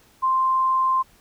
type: tone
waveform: sine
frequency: 1046.5 Hz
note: C6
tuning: in tune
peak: -17 dBFS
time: 0.22-1.03 s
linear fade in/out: 20 ms
effects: pink hiss -56 dBFS RMS until 1.2 s